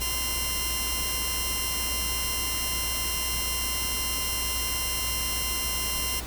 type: tone pair together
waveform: 5% pulse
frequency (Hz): 1036.3 / 2794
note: C6 / F7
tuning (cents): -17 / 0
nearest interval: octave + perfect fourth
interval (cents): 1717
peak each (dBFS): -19 / -20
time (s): 0-6.21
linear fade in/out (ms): 20
effects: added 60 Hz sine -35 dBFS peak until 6.26 s + pink hiss -38 dBFS RMS until 6.26 s